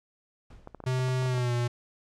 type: noise with exponential decay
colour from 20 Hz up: brown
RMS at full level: -44 dBFS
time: 0.5-1.01 s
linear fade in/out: 5 ms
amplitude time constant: 110 ms
type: clicks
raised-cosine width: 1 ms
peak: -27 dBFS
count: 10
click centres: 0.674 / 0.747 / 0.803 / 0.839 / 0.992 / 1.085 / 1.225 / 1.259 / 1.343 / 1.379 s
type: tone with pitch glide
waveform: square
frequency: 128.5 to 120.59 Hz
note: C3 to B2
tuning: -31 to -41 cents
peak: -26 dBFS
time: 0.86-1.68 s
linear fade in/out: 10 ms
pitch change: -110 cents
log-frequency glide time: 1.26-1.53 s
effects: low-pass 8000 Hz 12 dB/octave